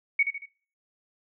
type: tone with echo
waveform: sine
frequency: 2233 Hz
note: C#7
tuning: 12 cents sharp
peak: -18 dBFS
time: 0.19-0.23 s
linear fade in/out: 5 ms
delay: 76 ms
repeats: 3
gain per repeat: -7 dB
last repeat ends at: 0.458 s
effects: noise-tail reverb RT60 0.4 s tail -17 dB re dry